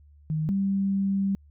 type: tone pair in turn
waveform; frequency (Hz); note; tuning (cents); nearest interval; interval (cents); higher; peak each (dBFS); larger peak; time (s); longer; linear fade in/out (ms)
sine; 155.56 / 195.99; D#3 / G3; 0 / 0; major third; 400; second; -24 / -22; second; 0.3-0.49 / 0.49-1.35; second; 0
effects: added 73 Hz sine -51 dBFS peak until 1.5 s